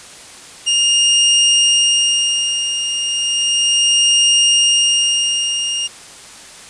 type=tone with tremolo; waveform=sawtooth; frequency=2830 Hz; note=F7; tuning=22 cents sharp; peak=-6 dBFS; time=0.66-5.88 s; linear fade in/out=20 ms; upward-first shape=sine; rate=0.34 Hz; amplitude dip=60%; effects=white hiss -37 dBFS RMS until 6.69 s + resampled to 22050 Hz